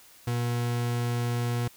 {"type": "tone", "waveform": "40% pulse", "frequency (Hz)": 120, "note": "B2", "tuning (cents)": -49, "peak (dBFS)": -25, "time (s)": [0.27, 1.68], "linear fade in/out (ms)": 5, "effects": ["white hiss -54 dBFS RMS until 1.76 s"]}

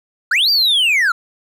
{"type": "linear two-way sweep", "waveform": "triangle", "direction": "up then down", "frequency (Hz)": [1318.5, 4792, 1318.5], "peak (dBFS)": -10, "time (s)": [0.31, 1.12], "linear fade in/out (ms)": 5, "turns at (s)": 0.5, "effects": []}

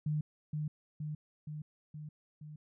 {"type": "tone with echo", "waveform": "sine", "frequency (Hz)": 151.5, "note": "D#3", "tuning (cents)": -46, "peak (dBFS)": -30, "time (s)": [0.06, 0.21], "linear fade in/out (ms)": 5, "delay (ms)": 470, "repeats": 5, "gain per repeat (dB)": -3, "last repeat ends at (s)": 2.56, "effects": []}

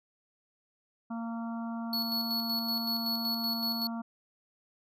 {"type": "harmonic tone", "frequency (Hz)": 230, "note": "A#3", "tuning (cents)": -23, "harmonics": [1, 3, 4, 5, 6], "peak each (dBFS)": [-34, -44, -46, -48, -50], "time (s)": [1.1, 4.02], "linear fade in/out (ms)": 10}
{"type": "tone with tremolo", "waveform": "square", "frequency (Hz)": 4396, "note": "C#8", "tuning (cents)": -15, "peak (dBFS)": -30, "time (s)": [1.93, 3.87], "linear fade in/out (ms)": 2, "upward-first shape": "square", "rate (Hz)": 5.3, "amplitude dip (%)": 45}
{"effects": []}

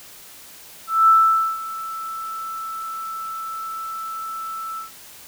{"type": "tone with ADSR envelope", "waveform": "sine", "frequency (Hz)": 1322, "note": "E6", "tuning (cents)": 5, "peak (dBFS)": -9, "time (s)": [0.87, 4.91], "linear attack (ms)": 210, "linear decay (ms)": 490, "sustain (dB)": -18, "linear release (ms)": 130, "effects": ["white hiss -43 dBFS RMS until 5.27 s"]}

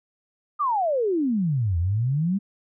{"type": "exponential two-way sweep", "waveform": "sine", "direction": "down then up", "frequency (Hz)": [1244.5, 81.6, 205.4], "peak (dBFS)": -20, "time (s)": [0.59, 2.39], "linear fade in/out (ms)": 20, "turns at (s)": 1.78, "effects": []}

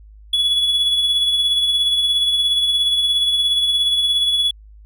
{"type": "tone with tremolo", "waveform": "triangle", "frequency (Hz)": 3394, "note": "G#7", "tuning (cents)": 37, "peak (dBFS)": -11, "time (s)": [0.33, 4.51], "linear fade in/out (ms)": 5, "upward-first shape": "triangle", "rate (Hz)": 17, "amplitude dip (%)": 45, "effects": ["added 52 Hz sine -40 dBFS peak until 4.85 s"]}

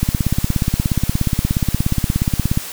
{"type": "click train", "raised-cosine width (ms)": 5, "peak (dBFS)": -3, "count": 44, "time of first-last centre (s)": [0.03, 2.574], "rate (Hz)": 16.9, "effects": ["white hiss -30 dBFS RMS until 2.72 s"]}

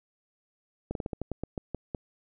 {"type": "slowing click train", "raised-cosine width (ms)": 2, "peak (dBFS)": -19, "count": 11, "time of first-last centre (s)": [0.91, 1.948], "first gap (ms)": 42, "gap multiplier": 1.19, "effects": []}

